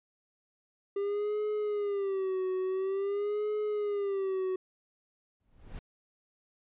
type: tone with vibrato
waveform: triangle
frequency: 397 Hz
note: G4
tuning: 22 cents sharp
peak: -27 dBFS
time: 0.96-4.56 s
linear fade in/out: 5 ms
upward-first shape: sine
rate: 0.48 Hz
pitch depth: 110 cents each way
type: noise with exponential growth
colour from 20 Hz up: brown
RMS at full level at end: -37 dBFS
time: 5.4-5.79 s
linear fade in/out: 1 ms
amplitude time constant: 84 ms
effects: resampled to 8000 Hz